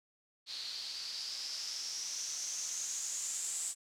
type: noise with low-pass filter sweep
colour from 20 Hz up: blue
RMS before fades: -40 dBFS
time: 0.46-3.75 s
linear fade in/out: 50 ms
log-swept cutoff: 4200 to 7800 Hz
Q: 6.3
effects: none